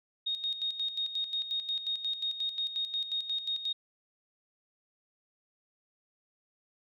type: tone with tremolo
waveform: sine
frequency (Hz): 3721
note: A#7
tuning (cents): -4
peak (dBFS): -29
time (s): 0.26-3.73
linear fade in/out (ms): 10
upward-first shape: square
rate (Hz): 5.6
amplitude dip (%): 65
effects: none